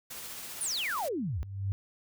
white noise with tremolo, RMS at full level -41 dBFS, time 0.1-1.09 s, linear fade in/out 10 ms, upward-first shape sine, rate 15 Hz, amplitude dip 25%
sine exponential sweep, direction down, 10548 to 61.74 Hz, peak -30 dBFS, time 0.61-1.43 s, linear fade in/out 0 ms
sine tone with exponential growth, 98 Hz, G2, in tune, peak -26 dBFS, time 1.03-1.72 s, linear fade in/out 0 ms, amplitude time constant 150 ms
effects none

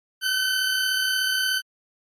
20% pulse tone pair together, 1493.3 / 1530 Hz, F#6 / G6, +16 / -42 cents, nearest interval unison, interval 42 cents, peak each -24 / -17 dBFS, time 0.21-1.62 s, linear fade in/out 50 ms, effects MP3 64 kbps

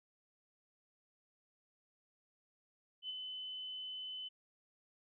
sine tone with ADSR envelope, 3026 Hz, F#7, 38 cents sharp, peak -38 dBFS, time 3.02-4.29 s, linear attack 73 ms, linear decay 22 ms, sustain -4 dB, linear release 17 ms, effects none

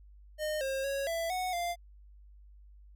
square tone with pitch steps, 612 / 536 / 552 / 666 / 737 / 695 Hz, D#5 / C5 / C#5 / E5 / F#5 / F5, -29 / +42 / -7 / +18 / -7 / -9 cents, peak -32 dBFS, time 0.38-1.76 s, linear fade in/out 50 ms, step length 230 ms, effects added 50 Hz sine -52 dBFS peak until 2.95 s

